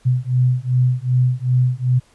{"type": "beating tone pair", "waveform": "sine", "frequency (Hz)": [124.9, 127.5], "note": ["B2", "C3"], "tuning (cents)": [20, -44], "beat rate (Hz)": 2.6, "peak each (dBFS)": -17, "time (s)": [0.05, 2], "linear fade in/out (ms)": 20, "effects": ["pink hiss -55 dBFS RMS until 2.14 s", "resampled to 24000 Hz"]}